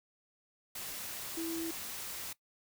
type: tone in noise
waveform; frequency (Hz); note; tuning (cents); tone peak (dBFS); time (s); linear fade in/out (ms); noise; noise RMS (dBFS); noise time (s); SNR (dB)
sine; 329.6; E4; 0; -35; 1.37-1.71; 5; white; -42; 0.75-2.33; +4
effects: noise-tail reverb RT60 0.1 s tail -19 dB re dry